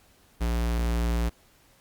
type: tone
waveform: square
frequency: 58.27 Hz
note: A#1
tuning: in tune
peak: -24 dBFS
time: 0.4-1.3 s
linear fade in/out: 20 ms
effects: pink hiss -60 dBFS RMS until 1.8 s + Opus 48 kbps